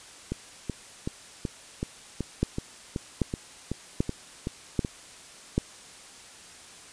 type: two click trains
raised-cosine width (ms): 3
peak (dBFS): -10 / -16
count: 5 / 13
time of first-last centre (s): 2.43-5.58 / 0.32-4.848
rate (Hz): 1.27 / 2.65
effects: white hiss -48 dBFS RMS until 6.92 s + resampled to 22050 Hz